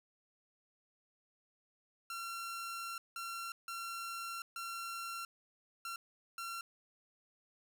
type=tone bursts at uneven times; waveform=sawtooth; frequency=1365 Hz; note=F6; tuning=40 cents flat; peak=-37 dBFS; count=6; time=2.1-2.98 / 3.16-3.52 / 3.68-4.42 / 4.56-5.25 / 5.85-5.96 / 6.38-6.61 s; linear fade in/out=2 ms; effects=none